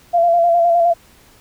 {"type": "tone with vibrato", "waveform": "sine", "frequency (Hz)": 685, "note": "F5", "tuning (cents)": -34, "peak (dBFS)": -10, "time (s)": [0.13, 0.94], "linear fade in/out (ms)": 20, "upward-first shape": "square", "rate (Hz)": 9.7, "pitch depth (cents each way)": 29, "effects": ["pink hiss -49 dBFS RMS until 1.4 s"]}